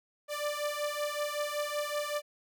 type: beating tone pair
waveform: sawtooth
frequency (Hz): 587.3 / 592.6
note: D5 / D5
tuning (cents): 0 / +15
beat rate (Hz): 5.3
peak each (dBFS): -31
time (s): 0.28-2.22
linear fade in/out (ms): 50
effects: none